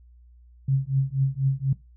sine tone with tremolo, 135.4 Hz, C#3, 40 cents flat, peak -16 dBFS, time 0.68-1.73 s, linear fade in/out 5 ms, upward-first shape triangle, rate 4.1 Hz, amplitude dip 100%, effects noise-tail reverb RT60 0.2 s tail -18 dB re dry + added 60 Hz sine -49 dBFS peak until 1.96 s

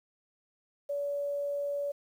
sine tone with quantisation, 571 Hz, D5, 49 cents flat, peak -30 dBFS, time 0.89-1.92 s, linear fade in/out 10 ms, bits 10, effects none

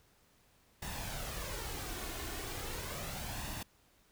pink noise with flanger, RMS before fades -41 dBFS, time 0.82-3.63 s, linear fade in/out 5 ms, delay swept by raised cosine 1.1 to 2.8 ms, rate 0.37 Hz, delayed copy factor +0.5, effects pink hiss -68 dBFS RMS until 4.11 s

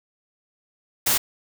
white noise, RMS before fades -20 dBFS, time 1.06-1.18 s, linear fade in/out 10 ms, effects none

